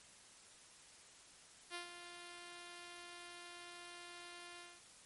5% pulse tone with ADSR envelope, 349.2 Hz, F4, in tune, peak -31 dBFS, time 1.7-4.83 s, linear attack 45 ms, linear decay 120 ms, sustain -9 dB, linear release 240 ms, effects white hiss -61 dBFS RMS until 5.05 s + MP3 48 kbps

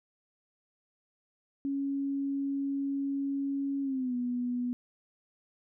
sine tone with pitch glide, 277.2 to 245.5 Hz, C#4 to B3, 0 to -10 cents, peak -29 dBFS, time 1.65-4.73 s, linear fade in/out 0 ms, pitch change -210 cents, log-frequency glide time 3.82-4.15 s, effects none

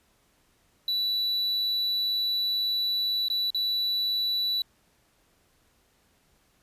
triangle tone with dropouts, 3951 Hz, B7, in tune, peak -23 dBFS, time 0.88-4.62 s, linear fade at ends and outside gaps 2 ms, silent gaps 3.284-3.3 / 3.504-3.546 s, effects pink hiss -66 dBFS RMS until 6.62 s + resampled to 32000 Hz

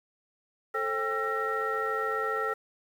sine tone cluster, 439.6 / 534 / 794 / 1346 / 1874 Hz, A4 / C5 / G5 / E6 / A#6, -2 / +35 / +22 / +36 / +9 cents, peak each -32 / -37 / -37 / -30 / -35 dBFS, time 0.74-2.54 s, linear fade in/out 10 ms, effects tanh soft clip ceiling -18 dBFS + 9-bit

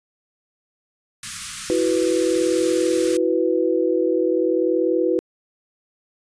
white band-stop noise, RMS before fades -30 dBFS, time 1.23-3.17 s, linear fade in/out 2 ms, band 230 to 1100 Hz, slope 96 dB/octave
sine chord, E suspended second, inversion none, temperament equal, 329.6 / 370 / 493.9 Hz, E4 / F#4 / B4, 0 / 0 / 0 cents, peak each -21 dBFS, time 1.7-5.19 s, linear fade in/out 0 ms
effects resampled to 22050 Hz

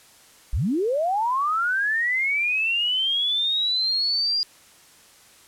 sine linear sweep, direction up, 36.75 to 4848 Hz, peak -20 dBFS, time 0.53-4.43 s, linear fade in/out 0 ms, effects white hiss -52 dBFS RMS until 5.47 s + low-pass 11000 Hz 12 dB/octave

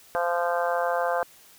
harmonic tone, 173 Hz, F3, 16 cents flat, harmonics 3 / 4 / 5 / 6 / 7 / 8 / 9, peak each -27 / -27 / -32 / -33 / -34 / -38 / -33 dBFS, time 0.15-1.23 s, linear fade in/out 0 ms, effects white hiss -53 dBFS RMS until 1.58 s

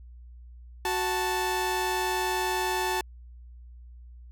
sawtooth tone pair together, 370 / 880 Hz, F#4 / A5, 0 / 0 cents, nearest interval octave + minor third, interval 1500 cents, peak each -26 / -24 dBFS, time 0.85-3.01 s, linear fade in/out 2 ms, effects added 60 Hz sine -44 dBFS peak until 4.31 s

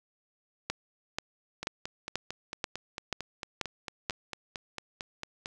two click trains, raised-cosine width 0.2 ms, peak -13 / -19 dBFS, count 8 / 18, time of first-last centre 0.7-4.098 / 1.63-5.459 s, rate 2.06 / 4.44 Hz, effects none

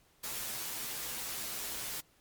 white noise with comb filter, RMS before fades -39 dBFS, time 0.23-2.01 s, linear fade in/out 10 ms, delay 11 ms, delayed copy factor -0.65, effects pink hiss -67 dBFS RMS until 2.2 s + MP3 96 kbps

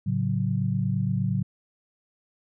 sine chord, F# minor, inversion first, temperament equal, 110 / 138.59 / 185 Hz, A2 / C#3 / F#3, 0 / 0 / 0 cents, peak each -27 dBFS, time 0.06-1.43 s, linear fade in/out 10 ms, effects none

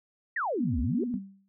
sine exponential two-way sweep, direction down then up, 1975.5 to 59 to 441.9 Hz, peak -27 dBFS, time 0.36-1.04 s, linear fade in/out 5 ms, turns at 0.8 s
sine tone with vibrato, 243.5 Hz, B3, 24 cents flat, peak -29 dBFS, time 0.57-1.2 s, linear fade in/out 50 ms, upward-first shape triangle, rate 19 Hz, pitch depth 110 cents each way
sine tone with exponential decay, 195 Hz, G3, 9 cents flat, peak -29 dBFS, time 1.14-1.48 s, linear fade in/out 0 ms, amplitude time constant 73 ms
effects none

